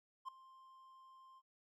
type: tone with ADSR envelope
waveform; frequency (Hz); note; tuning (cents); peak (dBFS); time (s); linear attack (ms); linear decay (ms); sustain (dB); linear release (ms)
triangle; 1052; C6; +9; -38; 0.25-1.42; 33; 5; -19; 44
effects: none